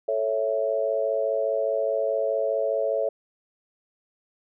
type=chord; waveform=sine; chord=A major; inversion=none; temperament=equal; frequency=440 / 554.4 / 659.3 Hz; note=A4 / C#5 / E5; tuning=0 / 0 / 0 cents; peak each=-28 / -25 / -27 dBFS; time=0.08-3.09 s; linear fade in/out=5 ms; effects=none